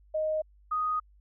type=tone pair in turn; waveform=sine; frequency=622.3 / 1244.6 Hz; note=D#5 / D#6; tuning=0 / 0 cents; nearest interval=octave; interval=1200 cents; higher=second; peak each=-26 dBFS; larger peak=neither; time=0.14-0.42 / 0.71-1 s; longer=second; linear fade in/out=10 ms; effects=added 50 Hz sine -56 dBFS peak until 1.2 s